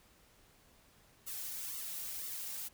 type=noise with flanger; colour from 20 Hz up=blue; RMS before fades=-42 dBFS; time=1.26-2.69 s; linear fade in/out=20 ms; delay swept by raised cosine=1.2 to 3.1 ms; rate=2 Hz; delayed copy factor=-1; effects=pink hiss -65 dBFS RMS until 2.73 s